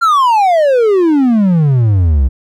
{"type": "exponential sweep", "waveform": "triangle", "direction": "down", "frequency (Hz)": [1406, 61.74], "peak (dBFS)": -5, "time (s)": [0.01, 2.29], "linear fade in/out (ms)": 20, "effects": []}